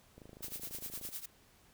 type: click train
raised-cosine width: 2 ms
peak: -39 dBFS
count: 25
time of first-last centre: 0.18-1.089 s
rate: 26.4 Hz
type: noise with tremolo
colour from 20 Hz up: blue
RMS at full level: -40 dBFS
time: 0.42-1.26 s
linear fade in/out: 10 ms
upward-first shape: triangle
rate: 9.8 Hz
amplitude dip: 90%
effects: pink hiss -65 dBFS RMS until 1.73 s